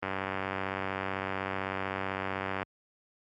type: click train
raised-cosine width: 0.5 ms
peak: -17 dBFS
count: 250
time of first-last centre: 0.03-2.629 s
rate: 95.8 Hz
effects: high-pass 80 Hz 12 dB/octave + Opus 32 kbps